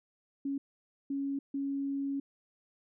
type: tone bursts at uneven times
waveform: sine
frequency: 277.2 Hz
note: C#4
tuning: in tune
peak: -31 dBFS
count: 3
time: 0.45-0.58 / 1.1-1.39 / 1.54-2.2 s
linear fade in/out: 5 ms
effects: none